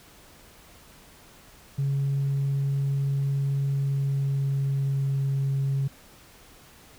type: tone with pitch glide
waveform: sine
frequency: 138.59 to 136.92 Hz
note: C#3 to C#3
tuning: 0 to -21 cents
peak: -21 dBFS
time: 1.78-5.88 s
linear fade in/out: 10 ms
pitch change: -21 cents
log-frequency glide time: 3.65-5.28 s
effects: tanh soft clip ceiling -20 dBFS + pink hiss -52 dBFS RMS until 6.98 s